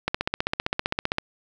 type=click train; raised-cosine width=0.3 ms; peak=-7 dBFS; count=18; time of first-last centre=0.08-1.184 s; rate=15.4 Hz; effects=8-bit